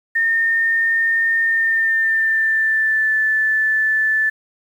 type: tone with pitch glide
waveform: sine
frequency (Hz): 1823 to 1751.8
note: A#6 to A6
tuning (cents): -39 to -8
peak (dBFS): -14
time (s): 0.15-4.3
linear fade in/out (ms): 10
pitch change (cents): -69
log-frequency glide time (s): 1.42-3.14
effects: 8-bit